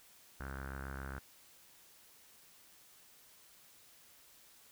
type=tone with low-pass filter; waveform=sawtooth; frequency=67.3 Hz; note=C2; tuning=49 cents sharp; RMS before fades=-44 dBFS; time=0.4-1.19 s; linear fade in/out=0 ms; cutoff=1500 Hz; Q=6.8; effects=white hiss -62 dBFS RMS until 4.71 s